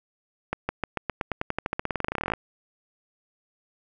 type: accelerating click train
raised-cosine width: 0.5 ms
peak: -11 dBFS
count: 29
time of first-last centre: 0.53-2.336 s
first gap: 160 ms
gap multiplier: 0.92
effects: none